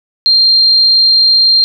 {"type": "tone", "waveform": "sine", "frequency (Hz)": 4186, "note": "C8", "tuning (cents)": 0, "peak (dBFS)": -5, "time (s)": [0.26, 1.64], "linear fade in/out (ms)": 0, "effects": []}